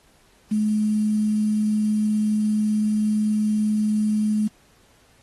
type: tone with quantisation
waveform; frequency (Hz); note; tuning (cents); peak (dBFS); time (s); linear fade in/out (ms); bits
sine; 213; G#3; +44; -18; 0.51-4.48; 10; 7
effects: pink hiss -58 dBFS RMS until 5.22 s + AAC 32 kbps